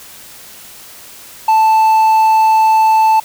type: tone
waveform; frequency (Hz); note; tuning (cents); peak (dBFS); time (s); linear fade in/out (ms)
triangle; 880; A5; 0; -5; 1.48-3.2; 5
effects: white hiss -36 dBFS RMS until 3.24 s